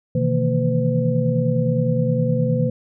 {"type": "tone cluster", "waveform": "sine", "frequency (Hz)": [126.5, 156.3, 166, 229, 507], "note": ["B2", "D#3", "E3", "A#3", "B4"], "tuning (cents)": [42, 8, 12, -31, 45], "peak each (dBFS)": [-21, -23, -24, -24, -23], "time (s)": [0.15, 2.7], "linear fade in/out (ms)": 5, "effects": []}